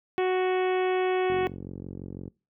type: harmonic tone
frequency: 370 Hz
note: F#4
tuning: in tune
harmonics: 1 / 2 / 3 / 4 / 5 / 6 / 7 / 8 / 9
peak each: -23 / -30 / -37 / -41 / -39 / -40 / -41 / -47 / -47 dBFS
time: 0.18-1.47 s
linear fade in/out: 0 ms
type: click train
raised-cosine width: 3 ms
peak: -24 dBFS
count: 46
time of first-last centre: 1.3-2.278 s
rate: 46 Hz
effects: noise-tail reverb RT60 0.3 s tail -24 dB re dry + high-pass 80 Hz 12 dB/octave